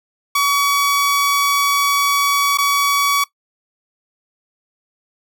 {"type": "tone with dropouts", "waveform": "sawtooth", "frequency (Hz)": 1133, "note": "C#6", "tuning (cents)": 37, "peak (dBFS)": -10, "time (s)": [0.35, 3.24], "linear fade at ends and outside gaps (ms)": 5, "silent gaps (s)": [2.574, 2.584], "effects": ["noise-tail reverb RT60 0.1 s tail -19 dB re dry"]}